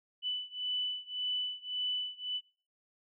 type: beating tone pair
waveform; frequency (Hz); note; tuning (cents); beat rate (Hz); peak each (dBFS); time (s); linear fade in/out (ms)
sine; 2987 / 2988.8; F#7 / F#7; +16 / +17; 1.8; -36 / -37; 0.22-2.41; 50
effects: noise-tail reverb RT60 0.4 s tail -21 dB re dry